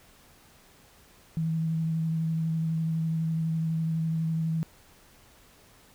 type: tone with vibrato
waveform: sine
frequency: 161.6 Hz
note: E3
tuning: 34 cents flat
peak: -25 dBFS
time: 1.37-4.63 s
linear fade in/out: 0 ms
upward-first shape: sine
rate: 12 Hz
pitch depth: 16 cents each way
effects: pink hiss -57 dBFS RMS until 5.94 s